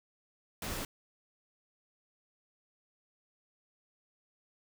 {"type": "noise", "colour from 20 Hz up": "pink", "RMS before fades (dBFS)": -38, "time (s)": [0.62, 0.85], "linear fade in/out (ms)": 2, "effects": []}